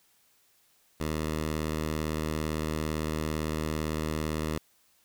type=tone; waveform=10% pulse; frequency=77.78 Hz; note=D#2; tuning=in tune; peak=-21 dBFS; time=1-4.58 s; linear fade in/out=5 ms; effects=white hiss -66 dBFS RMS until 5.04 s